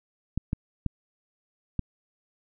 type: clicks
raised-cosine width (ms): 5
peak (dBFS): -14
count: 4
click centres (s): 0.376 / 0.531 / 0.863 / 1.793
effects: none